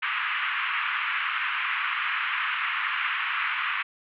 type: band-pass noise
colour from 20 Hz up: pink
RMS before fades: -28 dBFS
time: 0.02-3.83 s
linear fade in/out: 10 ms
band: 1100 to 2900 Hz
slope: 48 dB/octave
effects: none